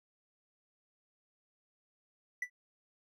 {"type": "tone with exponential decay", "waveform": "triangle", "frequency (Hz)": 1975.5, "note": "B6", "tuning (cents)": 0, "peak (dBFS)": -28, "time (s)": [2.42, 2.5], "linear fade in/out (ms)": 5, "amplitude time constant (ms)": 16, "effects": []}